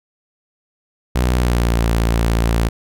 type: tone with pitch glide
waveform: sawtooth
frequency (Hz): 61.74 to 56.94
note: B1 to A#1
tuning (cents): 0 to -40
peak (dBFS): -10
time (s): 1.15-2.69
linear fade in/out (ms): 10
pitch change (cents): -140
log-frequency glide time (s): 1.35-1.81
effects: none